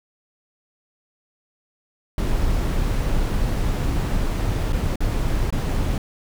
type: noise with dropouts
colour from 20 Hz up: brown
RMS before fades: -21 dBFS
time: 2.18-5.98 s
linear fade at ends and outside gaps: 2 ms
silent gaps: 4.724-4.729 / 4.958-5.005 / 5.505-5.525 s
effects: none